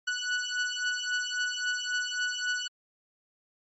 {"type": "beating tone pair", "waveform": "sawtooth", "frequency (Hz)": [1476, 1479.7], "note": ["F#6", "F#6"], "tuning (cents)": [-5, 0], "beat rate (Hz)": 3.7, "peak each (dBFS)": [-28, -28], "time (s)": [0.07, 2.68], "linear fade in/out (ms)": 10, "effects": ["MP3 32 kbps"]}